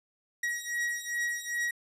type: beating tone pair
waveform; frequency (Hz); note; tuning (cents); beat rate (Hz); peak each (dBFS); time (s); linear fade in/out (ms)
45% pulse; 1904 / 1906.5; A#6 / A#6; +36 / +38; 2.5; -33 / -34; 0.43-1.71; 5
effects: low-pass 12000 Hz 12 dB/octave